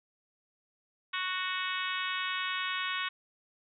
harmonic tone, 370 Hz, F#4, in tune, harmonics 3 / 4 / 5 / 6 / 7 / 8 / 9 / 10, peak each -37 / -38 / -39 / -40 / -40 / -41 / -42 / -42 dBFS, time 1.13-3.09 s, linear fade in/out 10 ms, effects none

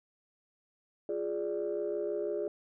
sine chord, D diminished, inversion first, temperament equal, 349.2 / 415.3 / 587.3 Hz, F4 / Ab4 / D5, 0 / 0 / 0 cents, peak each -36 / -33 / -36 dBFS, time 1.09-2.48 s, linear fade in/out 2 ms, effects tanh soft clip ceiling -24 dBFS

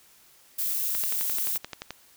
violet noise, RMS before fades -28 dBFS, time 0.58-1.58 s, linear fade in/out 10 ms
click train, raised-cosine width 0.2 ms, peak -17 dBFS, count 12, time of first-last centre 0.95-1.907 s, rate 11.5 Hz
effects white hiss -57 dBFS RMS until 2.16 s

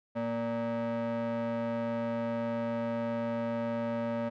square ring-modulated tone, 173.9 Hz, F3, 7 cents flat, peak -28 dBFS, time 0.15-4.3 s, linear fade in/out 20 ms, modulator 407 Hz, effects low-pass 2000 Hz 12 dB/octave

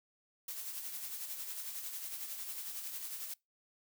blue noise with tremolo, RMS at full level -41 dBFS, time 0.48-3.34 s, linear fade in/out 5 ms, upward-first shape sine, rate 11 Hz, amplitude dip 45%, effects noise-tail reverb RT60 0.2 s tail -24 dB re dry

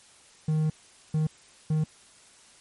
triangle tone bursts at uneven times, 155.56 Hz, D#3, in tune, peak -20 dBFS, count 3, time 0.48-0.7 / 1.14-1.27 / 1.7-1.84 s, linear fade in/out 5 ms, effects white hiss -55 dBFS RMS until 2.6 s + MP3 48 kbps

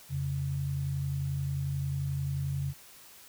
sine tone pair together, 87.29 / 138.59 Hz, F2 / C#3, 0 / 0 cents, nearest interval minor sixth, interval 800 cents, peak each -36 / -30 dBFS, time 0.09-2.74 s, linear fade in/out 50 ms, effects white hiss -53 dBFS RMS until 3.28 s

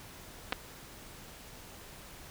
clicks, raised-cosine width 0.3 ms, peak -15 dBFS, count 2, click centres 0.524 / 0.528 s, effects pink hiss -50 dBFS RMS until 2.3 s

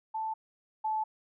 sine tone pair in turn, 880 / 868.9 Hz, A5 / A5, 0 / -22 cents, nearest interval unison, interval 22 cents, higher first, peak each -31 / -28 dBFS, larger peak second, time 0.14-0.34 / 0.84-1.04 s, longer neither, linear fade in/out 10 ms, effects none

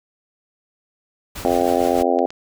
pink noise with tremolo, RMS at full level -31 dBFS, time 1.35-2.03 s, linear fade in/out 10 ms, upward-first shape sine, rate 6.5 Hz, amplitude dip 45%
harmonic tone, 87.31 Hz, F2, in tune, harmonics 3 / 4 / 5 / 6 / 7 / 8 / 9, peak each -23 / -23 / -23 / -23 / -23 / -23 / -23 dBFS, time 1.45-2.26 s, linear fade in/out 0 ms
clicks, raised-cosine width 0.2 ms, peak -20 dBFS, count 4, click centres 1.477 / 1.613 / 2.189 / 2.305 s
effects none

